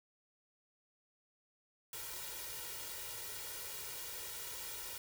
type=noise with comb filter; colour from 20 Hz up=white; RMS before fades=-45 dBFS; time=1.93-4.98 s; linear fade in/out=2 ms; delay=2.1 ms; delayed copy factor=+0.9; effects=none

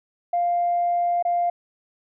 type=tone with dropouts; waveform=sine; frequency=698.5 Hz; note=F5; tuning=in tune; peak=-18 dBFS; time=0.33-1.5 s; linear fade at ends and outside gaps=5 ms; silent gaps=1.226-1.25 s; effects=tanh soft clip ceiling -14 dBFS

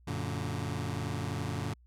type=chord; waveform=sawtooth; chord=Gb augmented; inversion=none; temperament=just; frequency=92.5 / 115.62 / 144.53 Hz; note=Gb2 / Bb2 / D3; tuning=0 / -14 / -27 cents; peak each=-33 dBFS; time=0.07-1.74 s; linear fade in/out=10 ms; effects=added 60 Hz sine -57 dBFS peak until 1.86 s + low-pass 11000 Hz 12 dB/octave

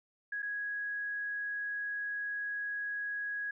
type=tone with dropouts; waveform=sine; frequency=1661.2 Hz; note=G#6; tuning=in tune; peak=-34 dBFS; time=0.32-3.51 s; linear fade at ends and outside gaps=5 ms; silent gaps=0.422-0.427 s; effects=none

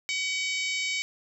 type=harmonic tone; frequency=756 Hz; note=F#5; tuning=37 cents sharp; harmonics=3 / 4 / 5 / 6 / 7 / 8 / 9 / 10; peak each=-29 / -36 / -37 / -39 / -39 / -42 / -43 / -40 dBFS; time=0.09-1.02 s; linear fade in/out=0 ms; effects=10-bit

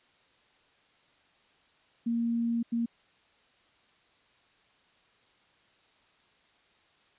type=tone bursts at uneven times; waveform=sine; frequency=233.1 Hz; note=A#3; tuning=in tune; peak=-26 dBFS; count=2; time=2.06-2.63 / 2.72-2.86 s; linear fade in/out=10 ms; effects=white hiss -65 dBFS RMS until 7.18 s + resampled to 8000 Hz

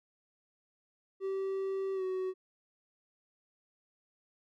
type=tone with pitch glide; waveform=triangle; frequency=386.4 to 373.9 Hz; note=G4 to F#4; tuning=-25 to +18 cents; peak=-30 dBFS; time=1.2-2.34 s; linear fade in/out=50 ms; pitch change=-57 cents; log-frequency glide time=1.94-2.03 s; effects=none

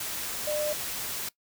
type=tone in noise; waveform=sine; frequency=601 Hz; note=D5; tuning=40 cents sharp; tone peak=-27 dBFS; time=0.47-0.73 s; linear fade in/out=5 ms; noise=white; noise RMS=-34 dBFS; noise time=0-1.29 s; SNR=+4 dB; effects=noise-tail reverb RT60 0.1 s tail -20 dB re dry

